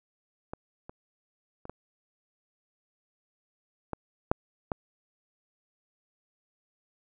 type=clicks; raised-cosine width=1 ms; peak=-22 / -28 / -29 / -24 / -18 / -8 / -15 dBFS; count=7; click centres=0.535 / 0.895 / 1.654 / 1.696 / 3.933 / 4.315 / 4.718 s; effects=none